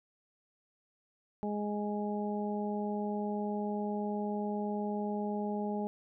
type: harmonic tone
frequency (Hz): 207.7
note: G#3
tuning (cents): 0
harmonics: 1 / 2 / 3 / 4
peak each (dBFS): -34 / -38 / -42 / -40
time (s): 1.43-5.87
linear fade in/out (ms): 0
effects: none